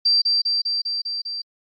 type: tone with echo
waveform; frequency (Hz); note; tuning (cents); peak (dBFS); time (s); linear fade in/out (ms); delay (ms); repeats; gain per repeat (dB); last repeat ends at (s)
sine; 4699; D8; 0; -14; 0.05-0.22; 10; 200; 6; -2; 1.42
effects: Opus 48 kbps